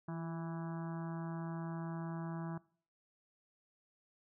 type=harmonic tone with a mistuned harmonic; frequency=164.81 Hz; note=E3; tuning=in tune; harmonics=1 / 2 / 4 / 5 / 6 / 7 / 8 / 9 / 10; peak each=-40 / -47 / -51 / -54 / -53 / -56 / -59 / -59 / -61 dBFS; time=0.08-2.58 s; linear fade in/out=5 ms; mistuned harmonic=2; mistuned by=+30 cents; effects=noise-tail reverb RT60 0.5 s tail -22 dB re dry